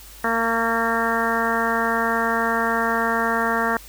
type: harmonic tone with a mistuned harmonic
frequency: 229.1 Hz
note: A#3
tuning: 30 cents flat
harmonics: 1 / 2 / 3 / 4 / 5 / 6 / 7 / 8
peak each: -27 / -27 / -27 / -27 / -27 / -27 / -27 / -27 dBFS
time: 0.24-3.77 s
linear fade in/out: 2 ms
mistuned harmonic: 5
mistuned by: -15 cents
effects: added 50 Hz sine -44 dBFS peak until 3.88 s + white hiss -44 dBFS RMS until 3.88 s